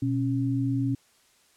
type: tone pair together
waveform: sine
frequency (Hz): 122.14 / 274.2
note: B2 / C#4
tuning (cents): -19 / -19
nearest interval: octave + major second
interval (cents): 1400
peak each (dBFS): -26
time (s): 0.02-0.95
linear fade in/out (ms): 5
effects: white hiss -62 dBFS RMS until 1.56 s + low-pass 10000 Hz 12 dB/octave